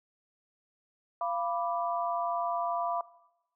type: chord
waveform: sine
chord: B diminished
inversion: second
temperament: equal with one note detuned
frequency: 690 / 987.8 / 1174.7 Hz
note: F5 / B5 / D6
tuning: -21 / 0 / 0 cents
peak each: -32 / -34 / -35 dBFS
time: 1.21-3.01 s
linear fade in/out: 2 ms
effects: noise-tail reverb RT60 0.9 s tail -18 dB re dry